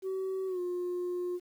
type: tone with pitch glide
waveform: sine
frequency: 380 to 356.6 Hz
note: F#4 to F4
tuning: +46 to +36 cents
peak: -29 dBFS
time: 0.02-1.4 s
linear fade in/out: 50 ms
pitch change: -110 cents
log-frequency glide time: 0.47-0.6 s
effects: tanh soft clip ceiling -30 dBFS + 10-bit